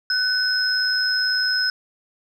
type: tone pair together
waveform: sine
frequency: 1502 / 5140 Hz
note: F#6 / E8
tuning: +26 / -45 cents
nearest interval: octave + major sixth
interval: 2129 cents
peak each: -21 / -20 dBFS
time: 0.1-1.7 s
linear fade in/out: 2 ms
effects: tanh soft clip ceiling -10 dBFS

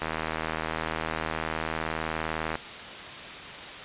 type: click train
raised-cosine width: 0.5 ms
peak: -14 dBFS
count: 203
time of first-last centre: 0.02-2.555 s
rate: 79.7 Hz
effects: white hiss -39 dBFS RMS until 3.84 s + resampled to 8000 Hz

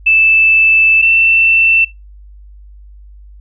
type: tone pair in turn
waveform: sine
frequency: 2637 / 2675 Hz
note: E7 / E7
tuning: 0 / +25 cents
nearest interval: unison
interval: 25 cents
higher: second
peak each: -6 dBFS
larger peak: neither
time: 0.06-1.02 / 1.02-1.85 s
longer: first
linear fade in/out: 10 ms
effects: noise-tail reverb RT60 0.2 s tail -21 dB re dry + added 50 Hz sine -34 dBFS peak until 3.4 s

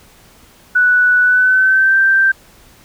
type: tone with pitch glide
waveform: sine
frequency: 1480 to 1568 Hz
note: F#6 to G6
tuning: 0 to 0 cents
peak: -8 dBFS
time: 0.75-2.32 s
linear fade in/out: 10 ms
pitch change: +100 cents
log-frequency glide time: 1.22-1.97 s
effects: pink hiss -46 dBFS RMS until 2.84 s

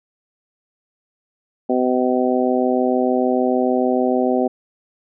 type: harmonic tone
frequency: 126.7 Hz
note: B2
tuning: 45 cents sharp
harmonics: 2 / 3 / 4 / 5 / 6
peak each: -19 / -21 / -22 / -23 / -24 dBFS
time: 1.69-4.48 s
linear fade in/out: 10 ms
effects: none

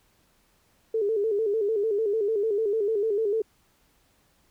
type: tone with vibrato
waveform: sine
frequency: 424.8 Hz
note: G#4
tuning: 39 cents sharp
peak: -22 dBFS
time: 0.94-3.42 s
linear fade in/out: 5 ms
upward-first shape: square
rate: 6.7 Hz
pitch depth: 85 cents each way
effects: pink hiss -65 dBFS RMS until 4.5 s

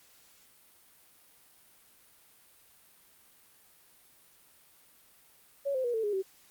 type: tone with pitch steps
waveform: sine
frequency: 559 / 518.6 / 481 / 446.2 / 414 / 384 Hz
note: C#5 / C5 / B4 / A4 / G#4 / G4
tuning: +14 / -15 / -46 / +24 / -5 / -36 cents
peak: -28 dBFS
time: 5.65-6.226 s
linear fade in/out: 20 ms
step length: 96 ms
effects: white hiss -61 dBFS RMS until 6.5 s + Opus 48 kbps

